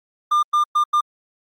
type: tone bursts at uneven times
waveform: triangle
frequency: 1200 Hz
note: D6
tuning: 37 cents sharp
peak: -12 dBFS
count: 4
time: 0.31-0.43 / 0.53-0.64 / 0.75-0.84 / 0.93-1.01 s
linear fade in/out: 10 ms
effects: Opus 48 kbps